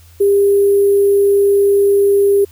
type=tone with sample-and-hold; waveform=sine; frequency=400.4 Hz; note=G4; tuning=37 cents sharp; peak=-8 dBFS; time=0.2-2.45 s; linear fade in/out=10 ms; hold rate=11025 Hz; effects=added 84 Hz sine -41 dBFS peak until 2.51 s + white hiss -49 dBFS RMS until 2.51 s